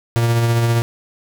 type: tone with tremolo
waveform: 45% pulse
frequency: 116.9 Hz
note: A#2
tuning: 5 cents sharp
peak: -12 dBFS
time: 0.16-0.82 s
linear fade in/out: 0 ms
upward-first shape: triangle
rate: 15 Hz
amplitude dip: 35%
effects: none